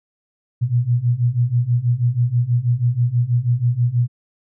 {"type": "beating tone pair", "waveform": "sine", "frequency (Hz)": [117.9, 124.1], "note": ["A#2", "B2"], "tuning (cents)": [20, 9], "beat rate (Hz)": 6.2, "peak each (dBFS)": [-19, -17], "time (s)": [0.61, 4.08], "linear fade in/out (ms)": 20, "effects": []}